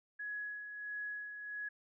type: tone with tremolo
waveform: sine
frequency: 1679 Hz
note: G#6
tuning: 18 cents sharp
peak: -38 dBFS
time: 0.19-1.69 s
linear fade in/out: 10 ms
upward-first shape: sine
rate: 1.5 Hz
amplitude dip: 50%
effects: none